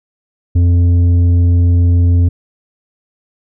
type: tone with tanh clipping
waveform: sine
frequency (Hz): 87.31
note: F2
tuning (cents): 0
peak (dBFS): -8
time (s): 0.55-2.29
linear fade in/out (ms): 10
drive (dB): 7
effects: none